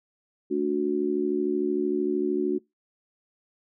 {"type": "harmonic tone", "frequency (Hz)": 73.2, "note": "D2", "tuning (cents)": -5, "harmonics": [3, 4, 5], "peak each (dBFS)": [-32, -27, -25], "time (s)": [0.5, 2.59], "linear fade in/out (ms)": 20, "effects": ["noise-tail reverb RT60 0.2 s tail -25 dB re dry"]}